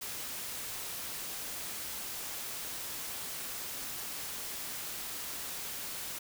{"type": "noise", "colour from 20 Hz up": "white", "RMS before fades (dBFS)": -40, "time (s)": [0.01, 6.19], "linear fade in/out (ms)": 10, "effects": []}